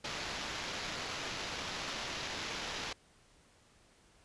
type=noise with sample-and-hold; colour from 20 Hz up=white; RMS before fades=-40 dBFS; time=0.04-2.93 s; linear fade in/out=5 ms; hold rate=8820 Hz; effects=pink hiss -65 dBFS RMS until 4.24 s + resampled to 22050 Hz